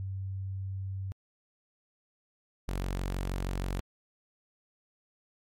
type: tone pair in turn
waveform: sine / sawtooth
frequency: 96.1 / 46.28 Hz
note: G2 / F#1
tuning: -34 / +1 cents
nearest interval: octave + minor second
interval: 1265 cents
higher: first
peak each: -33 / -27 dBFS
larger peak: second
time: 0-1.12 / 2.68-3.8 s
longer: neither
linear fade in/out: 0 ms
effects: MP3 64 kbps